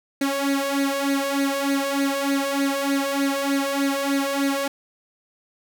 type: tone with flanger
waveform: sawtooth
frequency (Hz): 277.2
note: C#4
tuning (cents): 0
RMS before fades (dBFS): -23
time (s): 0.21-4.68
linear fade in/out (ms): 5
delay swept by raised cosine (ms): 0.46 to 1.86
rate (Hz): 3.3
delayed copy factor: +0.75
effects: none